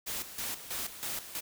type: noise with tremolo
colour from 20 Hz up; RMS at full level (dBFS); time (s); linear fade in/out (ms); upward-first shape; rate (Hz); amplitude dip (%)
white; -36; 0.06-1.41; 20; square; 3.1; 70
effects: none